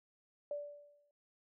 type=tone with exponential decay; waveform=sine; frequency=582 Hz; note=D5; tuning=16 cents flat; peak=-35 dBFS; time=0.51-1.11 s; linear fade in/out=2 ms; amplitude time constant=130 ms; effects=none